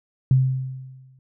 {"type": "tone with exponential decay", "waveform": "sine", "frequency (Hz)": 130.81, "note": "C3", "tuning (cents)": 0, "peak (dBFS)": -11, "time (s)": [0.31, 1.19], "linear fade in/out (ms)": 2, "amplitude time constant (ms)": 190, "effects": []}